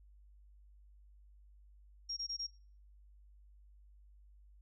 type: tone bursts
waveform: sine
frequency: 5580 Hz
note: F8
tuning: 2 cents flat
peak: -37 dBFS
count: 4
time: 2.09-2.469 s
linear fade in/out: 10 ms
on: 79 ms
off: 21 ms
effects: noise-tail reverb RT60 0.5 s tail -25 dB re dry + added 50 Hz sine -58 dBFS peak until 4.61 s